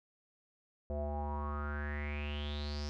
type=tone with low-pass filter sweep; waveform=square; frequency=73.42 Hz; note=D2; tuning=in tune; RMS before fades=-38 dBFS; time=0.9-2.89 s; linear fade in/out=0 ms; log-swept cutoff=590 to 5400 Hz; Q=8.3; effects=none